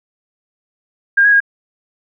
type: tone with pitch steps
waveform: sine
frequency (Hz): 1609 / 1658 / 1630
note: G6 / G#6 / G#6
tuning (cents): +45 / -3 / -33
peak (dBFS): -7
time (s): 1.17-1.404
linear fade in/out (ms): 10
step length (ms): 78
effects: none